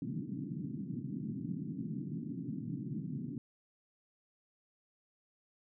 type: band-pass noise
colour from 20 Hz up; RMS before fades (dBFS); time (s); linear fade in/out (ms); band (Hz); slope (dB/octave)
pink; -40; 0.02-3.38; 2; 130 to 300; 48
effects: none